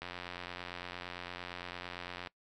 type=click train; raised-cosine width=0.3 ms; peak=-25 dBFS; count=201; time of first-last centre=0.02-2.272 s; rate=88.8 Hz; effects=noise-tail reverb RT60 0.1 s tail -21 dB re dry